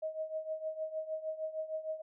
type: tone with tremolo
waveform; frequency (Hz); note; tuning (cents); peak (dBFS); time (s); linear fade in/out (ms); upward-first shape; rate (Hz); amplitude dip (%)
sine; 630; D#5; +21; -32; 0.02-2.02; 10; triangle; 6.5; 85
effects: none